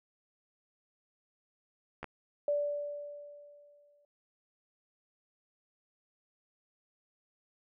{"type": "clicks", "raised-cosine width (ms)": 0.5, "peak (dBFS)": -25, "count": 2, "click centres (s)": [2.03, 2.043]}
{"type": "tone with exponential decay", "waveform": "sine", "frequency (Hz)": 582, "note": "D5", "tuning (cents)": -16, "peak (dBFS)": -26, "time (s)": [2.48, 4.05], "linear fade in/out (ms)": 2, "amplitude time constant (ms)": 340}
{"effects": []}